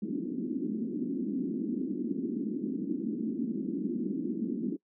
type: band-pass noise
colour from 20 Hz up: pink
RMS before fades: -33 dBFS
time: 0.02-4.77 s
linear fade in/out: 10 ms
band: 200 to 340 Hz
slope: 48 dB/octave
effects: noise-tail reverb RT60 0.1 s tail -23 dB re dry